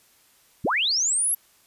sine linear sweep, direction up, 56.9 to 11530 Hz, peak -20 dBFS, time 0.64-1.35 s, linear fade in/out 10 ms, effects white hiss -59 dBFS RMS until 1.66 s + resampled to 32000 Hz

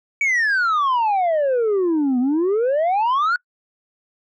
sine exponential two-way sweep, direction down then up, 2300 to 241.8 to 1485 Hz, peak -13 dBFS, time 0.21-3.36 s, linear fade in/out 2 ms, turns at 2.19 s, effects noise-tail reverb RT60 0.1 s tail -26 dB re dry + tanh soft clip ceiling -15 dBFS

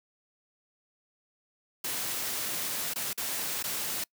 white noise with dropouts, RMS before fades -33 dBFS, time 1.84-4.04 s, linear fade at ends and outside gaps 5 ms, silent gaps 2.937-2.958 / 3.132-3.176 / 3.628-3.639 s, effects noise-tail reverb RT60 0.1 s tail -26 dB re dry + high-pass 100 Hz 12 dB/octave

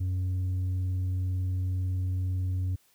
sine tone with tanh clipping, 92.2 Hz, F#2, 6 cents flat, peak -27 dBFS, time 0-2.76 s, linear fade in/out 10 ms, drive 3 dB, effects white hiss -65 dBFS RMS until 2.94 s

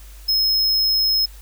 square tone, 5160 Hz, E8, 38 cents flat, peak -16 dBFS, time 0.28-1.26 s, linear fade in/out 10 ms, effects added 50 Hz sine -38 dBFS peak until 1.41 s + white hiss -48 dBFS RMS until 1.41 s

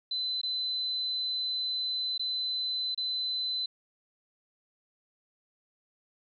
sine tone with dropouts, 4030 Hz, B7, 34 cents sharp, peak -29 dBFS, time 0.11-3.66 s, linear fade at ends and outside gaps 5 ms, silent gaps 0.415-0.432 / 2.179-2.194 / 2.947-2.976 s, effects none

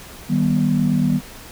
sine chord, Eb augmented, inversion none, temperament just, 155.56 / 194.45 / 243.1 Hz, Eb3 / G3 / B3, 0 / -14 / -27 cents, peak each -19 / -19 / -18 dBFS, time 0.28-1.21 s, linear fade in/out 50 ms, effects tanh soft clip ceiling -7 dBFS + pink hiss -39 dBFS RMS until 1.51 s

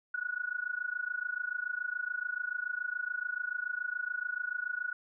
sine tone with amplitude modulation, 1465 Hz, F#6, 18 cents flat, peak -29 dBFS, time 0.14-4.93 s, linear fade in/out 5 ms, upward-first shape sine, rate 27 Hz, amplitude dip 90%, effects none

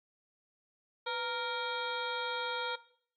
harmonic tone with a mistuned harmonic, 466.2 Hz, A#4, in tune, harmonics 1 / 2 / 3 / 4 / 5 / 7 / 8 / 9, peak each -39 / -38 / -40 / -51 / -46 / -44 / -44 / -48 dBFS, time 1.06-2.76 s, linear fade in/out 10 ms, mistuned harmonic 1, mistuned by +110 cents, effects noise-tail reverb RT60 0.6 s tail -18 dB re dry + AAC 64 kbps

